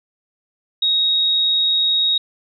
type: tone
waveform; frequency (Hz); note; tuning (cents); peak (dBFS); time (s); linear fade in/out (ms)
sine; 3771; A#7; +19; -14; 0.82-2.18; 5
effects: none